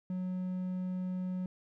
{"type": "tone", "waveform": "triangle", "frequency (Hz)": 183.6, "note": "F#3", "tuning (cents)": -13, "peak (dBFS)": -31, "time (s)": [0.1, 1.46], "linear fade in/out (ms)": 2, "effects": []}